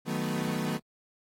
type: chord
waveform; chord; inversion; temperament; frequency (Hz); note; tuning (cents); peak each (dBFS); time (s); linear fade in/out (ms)
35% pulse; B dominant seventh; first; equal; 155.56 / 185 / 220 / 246.9; D#3 / F#3 / A3 / B3; 0 / 0 / 0 / 0; -33; 0.05-0.8; 50
effects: AAC 48 kbps